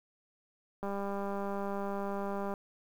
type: click train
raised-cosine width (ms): 1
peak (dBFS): -24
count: 341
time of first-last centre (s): 0.83-2.539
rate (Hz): 199
effects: 9-bit

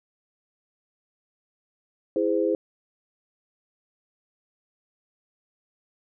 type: chord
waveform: sine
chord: E augmented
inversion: none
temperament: just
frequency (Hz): 329.6 / 412 / 515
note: E4 / G#4 / B#4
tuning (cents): 0 / -14 / -28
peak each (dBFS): -25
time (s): 2.16-2.55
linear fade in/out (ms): 2
effects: none

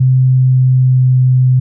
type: tone with pitch glide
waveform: sine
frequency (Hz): 129.5 to 128.09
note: C3 to C3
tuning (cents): -17 to -36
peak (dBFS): -6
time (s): 0-1.6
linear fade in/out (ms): 10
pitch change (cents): -19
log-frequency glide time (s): 0.17-1.14
effects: none

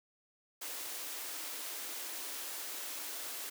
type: high-pass noise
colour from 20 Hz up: white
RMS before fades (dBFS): -42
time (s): 0.61-3.5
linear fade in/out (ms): 10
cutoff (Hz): 260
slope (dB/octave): 96
effects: none

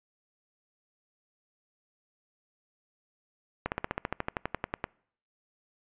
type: slowing click train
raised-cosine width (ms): 0.5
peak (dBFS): -14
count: 16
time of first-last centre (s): 3.66-4.841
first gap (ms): 59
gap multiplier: 1.04
effects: noise-tail reverb RT60 0.6 s tail -26 dB re dry + resampled to 8000 Hz

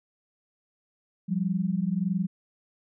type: tone pair together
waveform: sine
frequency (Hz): 174.61 / 196.13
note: F3 / G3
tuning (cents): 0 / +1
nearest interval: major second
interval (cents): 201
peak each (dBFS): -27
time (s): 1.28-2.27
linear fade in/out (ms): 20
effects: none

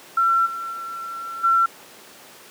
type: tone with level steps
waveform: sine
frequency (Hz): 1353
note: E6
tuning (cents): +45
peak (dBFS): -15 / -27 / -29 / -14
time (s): 0.17-1.66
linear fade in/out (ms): 5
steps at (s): 0.45 / 0.72 / 1.43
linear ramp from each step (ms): 20
effects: pink hiss -44 dBFS RMS until 2.5 s + high-pass 300 Hz 12 dB/octave

